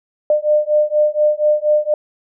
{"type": "beating tone pair", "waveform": "sine", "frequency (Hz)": [600, 604.2], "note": ["D5", "D5"], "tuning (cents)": [37, 49], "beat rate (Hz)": 4.2, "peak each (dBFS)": -15, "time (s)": [0.3, 1.94], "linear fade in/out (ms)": 2, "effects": []}